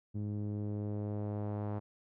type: tone with low-pass filter sweep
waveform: sawtooth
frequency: 103.83 Hz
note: G#2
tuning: in tune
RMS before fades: -37 dBFS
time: 0.14-1.8 s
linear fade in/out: 20 ms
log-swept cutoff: 260 to 920 Hz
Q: 1.2
effects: none